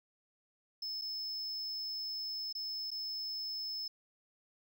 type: tone with dropouts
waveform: triangle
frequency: 5230 Hz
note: E8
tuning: 15 cents flat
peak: -36 dBFS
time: 0.82-3.88 s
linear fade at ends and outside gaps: 5 ms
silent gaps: 1.014-1.018 / 2.527-2.55 / 2.906-2.914 s
effects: none